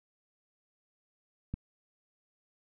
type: click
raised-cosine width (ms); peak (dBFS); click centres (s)
5; -22; 1.54
effects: none